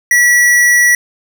square tone, 1941 Hz, B6, 31 cents flat, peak -7 dBFS, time 0.11-0.95 s, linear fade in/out 2 ms, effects none

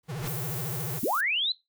pink noise with exponential growth, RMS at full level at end -33 dBFS, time 0.03-0.28 s, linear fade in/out 5 ms, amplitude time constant 53 ms
square tone with vibrato, 139 Hz, C#3, 5 cents sharp, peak -33 dBFS, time 0.08-1 s, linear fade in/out 20 ms, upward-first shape sine, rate 14 Hz, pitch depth 300 cents each way
violet noise, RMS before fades -36 dBFS, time 0.27-1.21 s, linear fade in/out 5 ms
sine linear sweep, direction up, 176.5 to 4118 Hz, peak -24 dBFS, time 1.03-1.52 s, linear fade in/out 2 ms
effects noise-tail reverb RT60 0.2 s tail -19 dB re dry

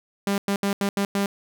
sawtooth tone bursts at uneven times, 199.4 Hz, G3, 30 cents sharp, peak -17 dBFS, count 6, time 0.27-0.38 / 0.48-0.56 / 0.63-0.73 / 0.81-0.89 / 0.97-1.05 / 1.15-1.26 s, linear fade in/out 2 ms, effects none

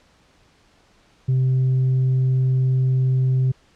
sine tone with tanh clipping, 129.8 Hz, C3, 13 cents flat, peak -16 dBFS, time 1.28-3.52 s, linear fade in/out 10 ms, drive 1 dB, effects pink hiss -57 dBFS RMS until 3.75 s + low-pass 6000 Hz 12 dB/octave

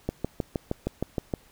click train, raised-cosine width 2 ms, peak -13 dBFS, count 9, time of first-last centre 0.09-1.338 s, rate 6.41 Hz, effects pink hiss -58 dBFS RMS until 1.51 s

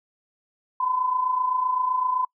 sine tone pair together, 987.8 / 1015.6 Hz, B5 / B5, 0 / +48 cents, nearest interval unison, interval 48 cents, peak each -29 / -22 dBFS, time 0.8-2.25 s, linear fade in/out 5 ms, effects noise-tail reverb RT60 0.1 s tail -25 dB re dry

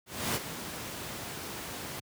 pink noise with ADSR envelope, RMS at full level -29 dBFS, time 0.06-2 s, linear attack 290 ms, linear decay 40 ms, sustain -10 dB, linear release 7 ms, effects high-pass 100 Hz 12 dB/octave

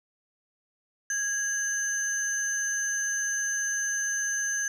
sine tone pair together, 1651 / 6233 Hz, G#6 / G8, -11 / -11 cents, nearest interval octave + major seventh, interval 2300 cents, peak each -27 dBFS, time 1.1-4.68 s, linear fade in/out 2 ms, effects tanh soft clip ceiling -23 dBFS

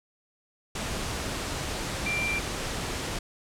sine tone in noise, 2364 Hz, D7, 11 cents sharp, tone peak -27 dBFS, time 2.06-2.39 s, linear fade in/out 5 ms, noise pink, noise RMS -32 dBFS, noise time 0.75-3.19 s, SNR +2 dB, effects low-pass 9000 Hz 12 dB/octave

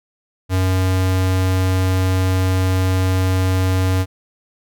square tone, 93.3 Hz, F#2, 15 cents sharp, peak -15 dBFS, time 0.49-4.06 s, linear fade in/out 50 ms, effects none

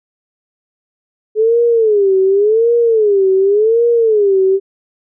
sine tone with vibrato, 423.9 Hz, G#4, 35 cents sharp, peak -8 dBFS, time 1.35-4.6 s, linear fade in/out 50 ms, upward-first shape sine, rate 0.89 Hz, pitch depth 190 cents each way, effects none

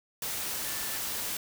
sine tone in noise, 1760 Hz, A6, in tune, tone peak -45 dBFS, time 0.65-0.97 s, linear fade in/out 2 ms, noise white, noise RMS -34 dBFS, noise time 0.22-1.37 s, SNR -14 dB, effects none

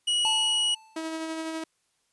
45% pulse tone, 2916 Hz, F#7, 26 cents flat, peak -22 dBFS, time 0.07-0.75 s, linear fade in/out 10 ms
square tone with exponential decay, 880 Hz, A5, in tune, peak -27 dBFS, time 0.25-1.17 s, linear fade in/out 0 ms, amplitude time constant 200 ms
sawtooth tone with tremolo, 321.4 Hz, E4, 44 cents flat, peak -26 dBFS, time 0.96-1.64 s, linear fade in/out 5 ms, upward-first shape sine, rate 12 Hz, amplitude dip 30%
effects white hiss -72 dBFS RMS until 2.12 s + resampled to 24000 Hz

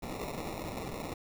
white noise with sample-and-hold, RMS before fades -39 dBFS, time 0.02-1.14 s, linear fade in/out 10 ms, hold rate 1575 Hz, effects none

